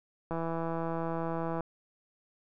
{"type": "click train", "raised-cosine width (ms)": 1, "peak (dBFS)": -21, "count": 215, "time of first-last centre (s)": [0.31, 1.607], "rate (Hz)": 165, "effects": []}